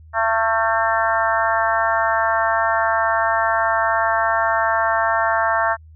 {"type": "harmonic tone with a mistuned harmonic", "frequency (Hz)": 224.9, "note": "A3", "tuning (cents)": 38, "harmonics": [3, 4, 5, 6, 7, 8], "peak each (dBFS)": [-21, -22, -23, -24, -24, -25], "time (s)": [0.13, 5.77], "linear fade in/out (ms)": 50, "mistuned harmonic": 5, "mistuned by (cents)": -26, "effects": ["added 79 Hz sine -41 dBFS peak until 5.95 s"]}